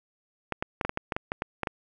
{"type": "clicks", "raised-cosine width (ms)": 0.5, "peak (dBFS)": -13, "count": 12, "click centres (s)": [0.523, 0.625, 0.812, 0.85, 0.894, 0.974, 1.122, 1.165, 1.319, 1.421, 1.633, 1.672], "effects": []}